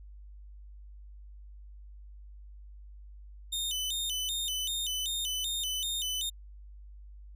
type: tone with vibrato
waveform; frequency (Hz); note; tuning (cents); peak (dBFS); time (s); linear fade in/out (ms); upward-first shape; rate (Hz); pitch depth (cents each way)
sawtooth; 3322; G#7; 0; -28; 3.52-6.3; 10; square; 2.6; 170
effects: added 50 Hz sine -46 dBFS peak until 7.35 s